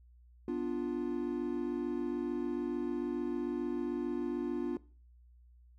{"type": "chord", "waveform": "triangle", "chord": "B diminished", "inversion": "none", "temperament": "equal", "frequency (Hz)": [246.9, 293.7, 349.2], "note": ["B3", "D4", "F4"], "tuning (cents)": [0, 0, 0], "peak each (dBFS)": [-36, -35, -34], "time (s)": [0.48, 4.77], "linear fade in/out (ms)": 2, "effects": ["noise-tail reverb RT60 0.4 s tail -20 dB re dry", "added 60 Hz sine -57 dBFS peak until 5.78 s"]}